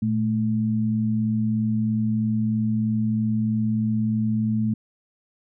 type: tone pair together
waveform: sine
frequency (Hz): 114.64 / 217.8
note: A#2 / A3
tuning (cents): -28 / -17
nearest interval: major seventh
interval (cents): 1111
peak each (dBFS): -25 / -21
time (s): 0.02-4.74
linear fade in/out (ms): 5
effects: none